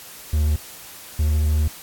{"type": "tone pair in turn", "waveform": "triangle", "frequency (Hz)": [75.7, 76.11], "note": ["D#2", "D#2"], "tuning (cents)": [-47, -38], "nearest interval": "unison", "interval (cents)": 9, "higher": "second", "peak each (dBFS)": [-14, -14], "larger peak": "neither", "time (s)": [[0.33, 0.56], [1.19, 1.68]], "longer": "second", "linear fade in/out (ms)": 5, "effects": ["white hiss -40 dBFS RMS until 1.82 s", "AAC 64 kbps"]}